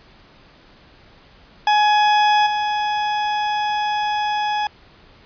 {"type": "tone with level steps", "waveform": "40% pulse", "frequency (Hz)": 840, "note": "G#5", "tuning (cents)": 19, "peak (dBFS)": [-12, -18], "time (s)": [1.67, 4.67], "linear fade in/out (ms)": 2, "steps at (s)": 2.46, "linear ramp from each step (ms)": 10, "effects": ["pink hiss -49 dBFS RMS until 5.25 s", "resampled to 11025 Hz"]}